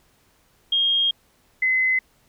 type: tone pair in turn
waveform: sine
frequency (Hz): 3240 / 2040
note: G#7 / C7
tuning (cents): -43 / -44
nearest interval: minor sixth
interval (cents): 801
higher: first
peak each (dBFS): -17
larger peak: neither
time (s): 0.72-1.11 / 1.62-1.99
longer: first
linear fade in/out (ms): 5
effects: pink hiss -61 dBFS RMS until 2.28 s